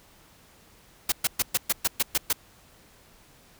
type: noise bursts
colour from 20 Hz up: white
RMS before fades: -23 dBFS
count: 9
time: 1.09-2.329 s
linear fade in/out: 5 ms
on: 31 ms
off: 120 ms
effects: pink hiss -56 dBFS RMS until 3.59 s